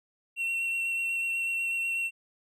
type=tone with vibrato; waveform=triangle; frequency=2721 Hz; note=F7; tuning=46 cents flat; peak=-26 dBFS; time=0.36-2.11 s; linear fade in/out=50 ms; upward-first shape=sine; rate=8.1 Hz; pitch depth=12 cents each way; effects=none